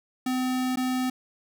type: tone with dropouts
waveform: square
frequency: 255.4 Hz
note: C4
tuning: 42 cents flat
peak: -25 dBFS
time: 0.26-1.1 s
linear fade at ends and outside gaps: 5 ms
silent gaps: 0.759-0.771 s
effects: none